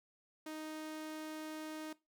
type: tone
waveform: sawtooth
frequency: 311.1 Hz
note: D#4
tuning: in tune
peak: -39 dBFS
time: 0.46-1.93 s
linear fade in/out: 5 ms
effects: noise-tail reverb RT60 0.2 s tail -18 dB re dry